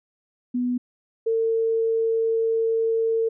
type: tone pair in turn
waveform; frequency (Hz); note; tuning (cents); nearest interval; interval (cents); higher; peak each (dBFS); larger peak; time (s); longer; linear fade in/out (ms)
sine; 246.9 / 451.8; B3 / A4; 0 / +46; minor seventh; 1046; second; -21 / -19; second; 0.54-0.78 / 1.26-3.29; second; 10
effects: none